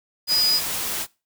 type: tone in noise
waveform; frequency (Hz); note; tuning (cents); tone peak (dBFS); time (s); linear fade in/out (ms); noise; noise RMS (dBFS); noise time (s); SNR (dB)
sine; 4947; D#8; -11; -17; 0.27-0.61; 50; white; -27; 0.27-1.07; +7
effects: noise-tail reverb RT60 0.3 s tail -23 dB re dry